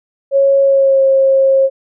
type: tone with pitch glide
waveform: sine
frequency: 550 to 538.1 Hz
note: C#5 to C5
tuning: -14 to +48 cents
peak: -7 dBFS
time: 0.31-1.7 s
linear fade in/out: 50 ms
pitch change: -38 cents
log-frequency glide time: 0.62-1.03 s
effects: none